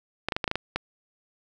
clicks, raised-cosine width 0.3 ms, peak -10 dBFS, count 8, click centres 0.286 / 0.322 / 0.365 / 0.442 / 0.478 / 0.514 / 0.556 / 0.76 s, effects none

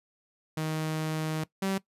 sawtooth tone pair in turn, 156.9 / 193.19 Hz, D#3 / G3, +15 / -25 cents, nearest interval major third, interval 360 cents, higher second, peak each -25 / -23 dBFS, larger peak second, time 0.57-1.44 / 1.62-1.78 s, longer first, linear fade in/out 5 ms, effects noise-tail reverb RT60 0.1 s tail -19 dB re dry + resampled to 32000 Hz

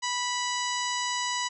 harmonic tone with a mistuned harmonic, 984 Hz, B5, 7 cents flat, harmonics 1 / 2 / 3 / 4 / 5 / 6 / 7 / 8, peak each -31 / -34 / -36 / -37 / -38 / -39 / -39 / -40 dBFS, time 0.02-1.49 s, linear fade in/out 20 ms, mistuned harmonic 7, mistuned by -25 cents, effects none

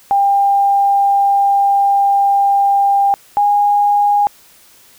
sine tone pair in turn, 798 / 819.5 Hz, G5 / G#5, +31 / -23 cents, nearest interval unison, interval 46 cents, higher second, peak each -9 dBFS, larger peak neither, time 0.11-3.14 / 3.37-4.27 s, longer first, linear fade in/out 0 ms, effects white hiss -46 dBFS RMS until 4.98 s

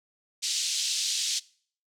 pink band-pass noise, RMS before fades -29 dBFS, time 0.42-1.4 s, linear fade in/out 20 ms, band 3500 to 7500 Hz, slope 24 dB/octave, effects noise-tail reverb RT60 0.5 s tail -22 dB re dry

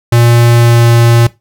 square tone with pitch glide, 118.4 to 117.45 Hz, A#2 to A#2, +27 to +13 cents, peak -5 dBFS, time 0.12-1.27 s, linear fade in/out 5 ms, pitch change -14 cents, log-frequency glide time 0.52-0.9 s, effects noise-tail reverb RT60 0.2 s tail -18 dB re dry

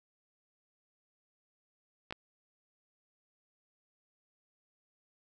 clicks, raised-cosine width 0.3 ms, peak -25 / -21 dBFS, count 2, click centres 2.108 / 2.125 s, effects none

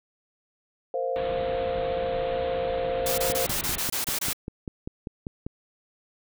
sine chord, Bb suspended second, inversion none, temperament equal, 466.2 / 523.3 / 698.5 Hz, Bb4 / C5 / F5, 0 / 0 / 0 cents, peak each -32 / -27 / -32 dBFS, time 0.94-3.46 s, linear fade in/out 2 ms
pink low-pass noise, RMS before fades -37 dBFS, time 1.16-3.78 s, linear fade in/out 0 ms, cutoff 4000 Hz, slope 96 dB/octave
white noise bursts, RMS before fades -28 dBFS, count 9, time 3.06-4.332 s, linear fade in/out 5 ms, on 120 ms, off 24 ms
click train, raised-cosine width 3 ms, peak -20 dBFS, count 12, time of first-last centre 3.3-5.465 s, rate 5.08 Hz
effects none

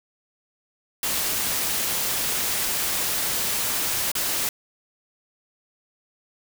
white noise with dropouts, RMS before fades -25 dBFS, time 1.03-4.49 s, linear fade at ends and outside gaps 2 ms, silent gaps 4.117-4.152 s, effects none

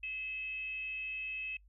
sine tone with frequency modulation, 2585 Hz, E7, 34 cents flat, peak -37 dBFS, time 0.03-1.57 s, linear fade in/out 5 ms, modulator 542 Hz, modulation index 0.29, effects noise-tail reverb RT60 0.1 s tail -26 dB re dry + added 50 Hz sine -59 dBFS peak until 1.68 s

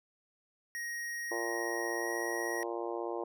square tone with pitch glide, 1880 to 1894.2 Hz, A#6 to A#6, +14 to +27 cents, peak -37 dBFS, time 0.75-2.63 s, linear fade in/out 0 ms, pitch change +13 cents, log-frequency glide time 1.99-2.09 s
harmonic tone, 116.4 Hz, A#2, 2 cents flat, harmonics 3 / 4 / 5 / 6 / 7 / 8 / 9, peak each -38 / -40 / -42 / -44 / -45 / -46 / -47 dBFS, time 1.31-3.24 s, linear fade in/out 5 ms
effects none

